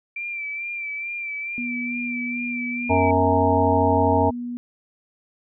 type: tone with vibrato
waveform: sine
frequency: 2349 Hz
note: D7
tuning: in tune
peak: -27 dBFS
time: 0.16-3.11 s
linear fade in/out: 5 ms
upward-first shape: sine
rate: 2.3 Hz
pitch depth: 40 cents each way
type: tone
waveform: sine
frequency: 242.4 Hz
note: B3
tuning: 32 cents flat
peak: -27 dBFS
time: 1.58-4.57 s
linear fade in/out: 0 ms
type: harmonic tone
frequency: 92.5 Hz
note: F#2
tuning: in tune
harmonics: 1 / 3 / 5 / 7 / 9 / 10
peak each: -23 / -23 / -23 / -23 / -23 / -23 dBFS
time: 2.89-4.31 s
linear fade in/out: 20 ms
effects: none